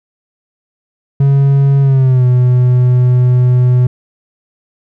triangle tone with pitch glide, 138.59 to 124.9 Hz, C#3 to B2, 0 to +20 cents, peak -4 dBFS, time 1.2-3.87 s, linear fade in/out 5 ms, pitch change -180 cents, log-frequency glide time 1.81-2.25 s, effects none

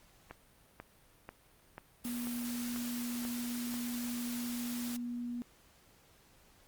click train, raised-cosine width 0.5 ms, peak -29 dBFS, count 8, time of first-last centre 0.31-3.741 s, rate 2.04 Hz
white noise, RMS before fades -44 dBFS, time 2.04-4.97 s, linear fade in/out 10 ms
sine tone, 241 Hz, B3, 42 cents flat, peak -36 dBFS, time 2.05-5.42 s, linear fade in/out 0 ms
effects pink hiss -64 dBFS RMS until 6.67 s + Opus 48 kbps

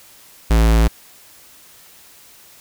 square tone, 55.6 Hz, A1, 19 cents sharp, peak -11 dBFS, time 0.5-0.88 s, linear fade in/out 10 ms, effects white hiss -46 dBFS RMS until 2.6 s

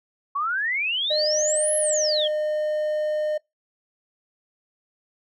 sine exponential two-way sweep, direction up then down, 1093 to 11175 to 3088 Hz, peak -22 dBFS, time 0.35-2.28 s, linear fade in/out 10 ms, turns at 1.76 s
triangle tone, 609 Hz, D#5, 37 cents flat, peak -20 dBFS, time 1.1-3.38 s, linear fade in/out 10 ms
effects noise-tail reverb RT60 0.2 s tail -25 dB re dry

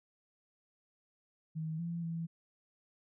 sine tone with pitch steps, 158.7 / 169.5 / 165.7 Hz, D#3 / E3 / E3, +35 / +49 / +9 cents, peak -35 dBFS, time 1.55-2.27 s, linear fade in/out 20 ms, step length 240 ms, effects none

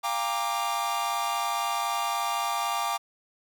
45% pulse chord, G minor seventh, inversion third, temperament equal with one note detuned, 698.5 / 802.3 / 932.3 / 1174.7 Hz, F5 / G5 / Bb5 / D6, 0 / +40 / 0 / 0 cents, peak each -34 / -32 / -33 / -30 dBFS, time 0.03-2.98 s, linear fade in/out 20 ms, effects none

